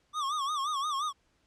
square tone with vibrato, 1158 Hz, D6, 25 cents flat, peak -30 dBFS, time 0.13-1.13 s, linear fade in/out 50 ms, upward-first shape sine, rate 5.7 Hz, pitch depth 130 cents each way, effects pink hiss -71 dBFS RMS until 1.46 s + low-pass 7000 Hz 12 dB/octave

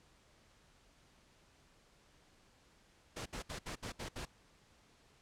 pink noise bursts, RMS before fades -43 dBFS, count 7, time 3.16-4.255 s, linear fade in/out 10 ms, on 99 ms, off 67 ms, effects pink hiss -67 dBFS RMS until 5.21 s + low-pass 8000 Hz 12 dB/octave

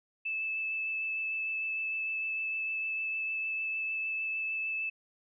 sine tone with vibrato, 2623 Hz, E7, 9 cents flat, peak -31 dBFS, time 0.25-4.9 s, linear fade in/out 10 ms, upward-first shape triangle, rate 6.6 Hz, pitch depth 11 cents each way, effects none

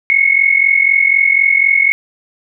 sine tone pair together, 2168 / 2212 Hz, C#7 / C#7, -39 / -4 cents, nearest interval unison, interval 35 cents, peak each -11 dBFS, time 0.1-1.92 s, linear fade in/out 0 ms, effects none

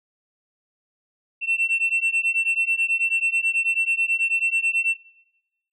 sine beating tone pair, 2694 / 2703.2 Hz, E7 / E7, +37 / +43 cents, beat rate 9.2 Hz, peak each -21 dBFS, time 1.41-4.97 s, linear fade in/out 50 ms, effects noise-tail reverb RT60 1.0 s tail -22 dB re dry + tanh soft clip ceiling -16 dBFS

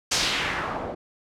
white noise with low-pass filter sweep, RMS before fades -27 dBFS, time 0.11-0.95 s, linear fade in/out 10 ms, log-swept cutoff 6400 to 550 Hz, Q 1.5, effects none

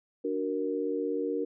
sine chord, D augmented, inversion none, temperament equal, 293.7 / 370 / 466.2 Hz, D4 / F#4 / A#4, 0 / 0 / 0 cents, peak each -33 / -34 / -31 dBFS, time 0.24-1.45 s, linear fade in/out 10 ms, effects none

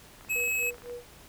click train, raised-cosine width 0.5 ms, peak -34 dBFS, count 19, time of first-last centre 0.21-0.897 s, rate 26.2 Hz
square tone, 2571 Hz, E7, 44 cents flat, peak -27 dBFS, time 0.29-0.71 s, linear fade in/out 20 ms
sine tone with tremolo, 483.7 Hz, B4, 36 cents flat, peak -35 dBFS, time 0.35-1.07 s, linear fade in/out 10 ms, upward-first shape sine, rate 3.9 Hz, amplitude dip 100%
effects pink hiss -52 dBFS RMS until 1.28 s

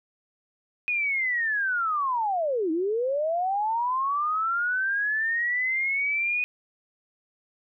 sine linear two-way sweep, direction down then up, 2489 to 307.9 to 2489 Hz, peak -23 dBFS, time 0.88-6.44 s, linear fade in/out 0 ms, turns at 2.71 s, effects none

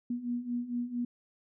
sine beating tone pair, 239 / 243.4 Hz, A#3 / B3, +43 / -25 cents, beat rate 4.4 Hz, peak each -37 / -33 dBFS, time 0.1-1.05 s, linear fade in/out 5 ms, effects none

